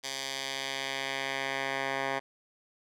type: tone with band-pass filter sweep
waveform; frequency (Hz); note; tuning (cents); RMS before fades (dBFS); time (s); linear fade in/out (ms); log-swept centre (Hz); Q
10% pulse; 135.5; C#3; -39; -34; 0.03-2.2; 20; 4900 to 1400; 1.1
effects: none